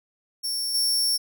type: tone with level steps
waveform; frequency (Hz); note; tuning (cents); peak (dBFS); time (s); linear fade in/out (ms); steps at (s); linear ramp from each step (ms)
sawtooth; 5460; F8; -40; -23 / -18; 0.43-1.18; 20; 0.74; 10
effects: none